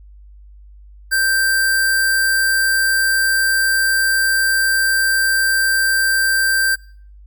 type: tone with sample-and-hold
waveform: sine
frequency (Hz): 1568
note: G6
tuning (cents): 0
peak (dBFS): -13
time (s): 1.11-6.76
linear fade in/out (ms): 20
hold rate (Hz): 6300
effects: noise-tail reverb RT60 0.5 s tail -23 dB re dry + added 50 Hz sine -39 dBFS peak until 7.26 s